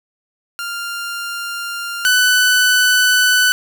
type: tone pair in turn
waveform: sawtooth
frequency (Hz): 1396 / 1496.5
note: F6 / F#6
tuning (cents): -1 / +19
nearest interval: minor second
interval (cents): 120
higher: second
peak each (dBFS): -19 / -7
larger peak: second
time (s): 0.59-2.05 / 2.05-3.52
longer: second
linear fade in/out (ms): 0
effects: 8-bit